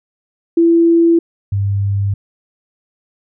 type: tone pair in turn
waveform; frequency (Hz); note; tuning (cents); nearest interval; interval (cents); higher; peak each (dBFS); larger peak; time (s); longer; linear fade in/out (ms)
sine; 335.3 / 99.69; E4 / G2; +30 / +30; octave + major sixth; 2100; first; -7 / -13; first; 0.57-1.19 / 1.52-2.14; neither; 5
effects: none